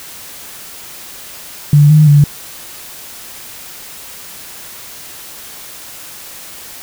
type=tone with pitch steps; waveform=sine; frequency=146.4 / 153 / 145.1 Hz; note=D3 / D#3 / D3; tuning=-5 / -29 / -21 cents; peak=-3 dBFS; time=1.73-2.24 s; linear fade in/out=2 ms; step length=170 ms; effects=white hiss -32 dBFS RMS until 6.82 s